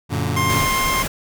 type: chord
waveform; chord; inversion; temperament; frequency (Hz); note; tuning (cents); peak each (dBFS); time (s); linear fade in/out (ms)
sawtooth; Gb augmented; none; just; 92.5 / 115.62 / 144.53; Gb2 / Bb2 / D3; 0 / -14 / -27; -20 / -20 / -20; 0.09-0.68; 50
type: tone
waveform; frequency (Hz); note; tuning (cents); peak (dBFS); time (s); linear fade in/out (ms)
25% pulse; 1058; C6; +19; -15; 0.36-1.03; 10
type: noise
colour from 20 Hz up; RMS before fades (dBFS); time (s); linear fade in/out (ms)
pink; -24; 0.49-1.08; 10
effects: none